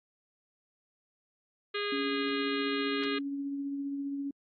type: harmonic tone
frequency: 410.5 Hz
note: G#4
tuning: 20 cents flat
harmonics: 1 / 3 / 4 / 5 / 6 / 7 / 8 / 9 / 10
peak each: -34 / -39 / -40 / -41 / -42 / -42 / -43 / -44 / -44 dBFS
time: 1.74-3.19 s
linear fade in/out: 10 ms
type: tone with tremolo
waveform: sine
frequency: 279.8 Hz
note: C#4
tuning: 16 cents sharp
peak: -31 dBFS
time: 1.92-4.31 s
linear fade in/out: 5 ms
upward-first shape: triangle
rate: 15 Hz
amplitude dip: 30%
effects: AAC 48 kbps